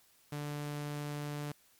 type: tone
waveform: sawtooth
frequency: 146.83 Hz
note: D3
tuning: in tune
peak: -33 dBFS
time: 0.32-1.52 s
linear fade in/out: 5 ms
effects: white hiss -66 dBFS RMS until 1.79 s + MP3 96 kbps